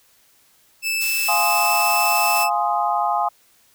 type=tone; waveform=sawtooth; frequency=2631 Hz; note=E7; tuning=4 cents flat; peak=-17 dBFS; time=0.82-2.5 s; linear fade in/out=50 ms
type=noise; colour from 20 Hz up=blue; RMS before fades=-27 dBFS; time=1-2.45 s; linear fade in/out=20 ms
type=chord; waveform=sine; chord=F minor seventh; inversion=none; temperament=equal; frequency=698.5 / 830.6 / 1046.5 / 1244.5 Hz; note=F5 / Ab5 / C6 / Eb6; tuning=0 / 0 / 0 / 0 cents; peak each=-23 / -21 / -25 / -25 dBFS; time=1.28-3.29 s; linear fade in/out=10 ms
effects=white hiss -57 dBFS RMS until 3.74 s